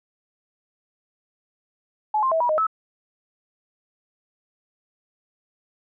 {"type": "tone with pitch steps", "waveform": "sine", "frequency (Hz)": [854, 1051, 649, 967, 620, 1301], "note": ["G#5", "C6", "E5", "B5", "D#5", "E6"], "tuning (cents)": [48, 7, -27, -37, -6, -23], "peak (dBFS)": -18, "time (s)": [2.14, 2.668], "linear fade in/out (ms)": 5, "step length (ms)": 88, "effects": []}